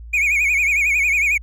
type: tone with vibrato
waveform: triangle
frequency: 2330 Hz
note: D7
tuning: 14 cents flat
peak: -13 dBFS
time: 0.13-1.38 s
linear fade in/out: 10 ms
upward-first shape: sine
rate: 11 Hz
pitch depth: 120 cents each way
effects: added 57 Hz sine -33 dBFS peak until 1.42 s